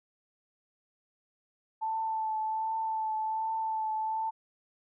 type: tone with vibrato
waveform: sine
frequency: 880 Hz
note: A5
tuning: in tune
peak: -29 dBFS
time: 1.81-4.31 s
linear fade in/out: 20 ms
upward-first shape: triangle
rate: 1.3 Hz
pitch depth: 22 cents each way
effects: none